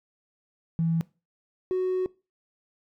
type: tone pair in turn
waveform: triangle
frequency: 164.81 / 370 Hz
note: E3 / F#4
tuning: 0 / 0 cents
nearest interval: octave + major second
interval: 1400 cents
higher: second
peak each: -18 / -20 dBFS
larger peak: first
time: 0.79-1.01 / 1.71-2.06 s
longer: second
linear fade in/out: 0 ms
effects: noise-tail reverb RT60 0.3 s tail -24 dB re dry + tanh soft clip ceiling -20 dBFS